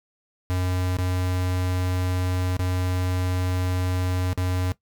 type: tone with dropouts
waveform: square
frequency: 91.3 Hz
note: F#2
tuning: 23 cents flat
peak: -23 dBFS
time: 0.5-4.72 s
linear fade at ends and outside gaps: 0 ms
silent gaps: 0.968-0.986 / 2.567-2.593 / 4.331-4.376 s
effects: noise-tail reverb RT60 0.1 s tail -17 dB re dry